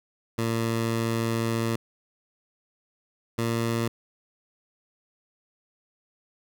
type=tone pair in turn; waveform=15% pulse; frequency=114.4 / 115.6 Hz; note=A#2 / A#2; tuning=-32 / -14 cents; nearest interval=unison; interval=18 cents; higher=second; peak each=-18 dBFS; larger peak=neither; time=0.38-1.76 / 3.38-3.88 s; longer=first; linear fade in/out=5 ms; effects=none